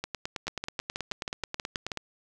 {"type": "two click trains", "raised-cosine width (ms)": 0.2, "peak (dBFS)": [-15, -15], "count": [19, 10], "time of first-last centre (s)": [[0.04, 1.973], [0.48, 1.918]], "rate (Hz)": [9.31, 6.26], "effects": []}